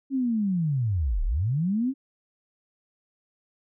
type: linear two-way sweep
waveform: sine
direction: down then up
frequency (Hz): 277.2 to 30.85 to 277.2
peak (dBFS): -22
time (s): 0.1-1.94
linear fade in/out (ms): 50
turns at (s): 1.24
effects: none